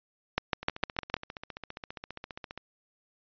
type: two click trains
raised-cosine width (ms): 0.3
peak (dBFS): -23 / -9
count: 30 / 6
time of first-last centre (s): 0.63-2.576 / 0.38-1.141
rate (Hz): 14.9 / 6.57
effects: resampled to 11025 Hz